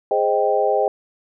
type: chord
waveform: sine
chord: Ab major seventh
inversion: none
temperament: equal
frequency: 415.3 / 523.3 / 622.3 / 784 Hz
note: Ab4 / C5 / Eb5 / G5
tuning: 0 / 0 / 0 / 0 cents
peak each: -21 dBFS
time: 0.11-0.88 s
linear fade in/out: 2 ms
effects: none